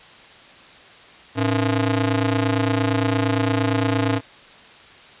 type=ring-modulated tone; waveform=sawtooth; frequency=191.7 Hz; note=G3; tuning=38 cents flat; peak=-11 dBFS; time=1.35-4.21 s; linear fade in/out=50 ms; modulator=81.5 Hz; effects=white hiss -45 dBFS RMS until 5.2 s + resampled to 8000 Hz